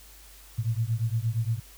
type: beating tone pair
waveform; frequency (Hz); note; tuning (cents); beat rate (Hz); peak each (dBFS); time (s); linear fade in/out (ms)
sine; 110 / 118.6; A2 / A#2; 0 / +30; 8.6; -27 / -28; 0.58-1.6; 10
effects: added 50 Hz sine -51 dBFS peak until 1.77 s + white hiss -52 dBFS RMS until 1.77 s